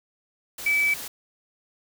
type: tone in noise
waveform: sine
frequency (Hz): 2302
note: D7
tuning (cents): -35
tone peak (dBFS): -19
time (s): 0.66-0.94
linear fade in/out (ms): 5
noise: white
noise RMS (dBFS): -36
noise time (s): 0.58-1.08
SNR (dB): +14
effects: none